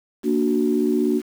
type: chord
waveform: sine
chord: Bb augmented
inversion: none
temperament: equal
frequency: 233.1 / 293.7 / 370 Hz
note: Bb3 / D4 / F#4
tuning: 0 / 0 / 0 cents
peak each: -21 dBFS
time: 0.23-1.22 s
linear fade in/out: 50 ms
effects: tanh soft clip ceiling -7 dBFS + 7-bit